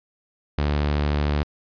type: tone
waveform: sawtooth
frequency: 73.42 Hz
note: D2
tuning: in tune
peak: -16 dBFS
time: 0.58-1.43 s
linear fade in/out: 0 ms
effects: resampled to 11025 Hz